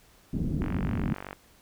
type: low-pass noise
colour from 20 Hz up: white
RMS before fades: -29 dBFS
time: 0.33-1.14 s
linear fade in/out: 5 ms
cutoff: 260 Hz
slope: 24 dB/octave
type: click train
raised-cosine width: 0.5 ms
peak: -22 dBFS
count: 35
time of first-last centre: 0.62-1.33 s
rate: 47.9 Hz
effects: pink hiss -59 dBFS RMS until 1.61 s